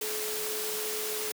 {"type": "tone in noise", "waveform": "sine", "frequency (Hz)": 428.8, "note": "A4", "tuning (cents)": -45, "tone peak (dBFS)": -36, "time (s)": [0.01, 1.32], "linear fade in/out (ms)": 5, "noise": "white", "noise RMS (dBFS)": -34, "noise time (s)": [0.01, 1.32], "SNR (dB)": -5, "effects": ["high-pass 200 Hz 12 dB/octave"]}